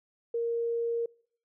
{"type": "tone", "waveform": "sine", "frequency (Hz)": 466.2, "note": "A#4", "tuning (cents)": 0, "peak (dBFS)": -27, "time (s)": [0.34, 1.06], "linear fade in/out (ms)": 5, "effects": ["noise-tail reverb RT60 0.6 s tail -26 dB re dry"]}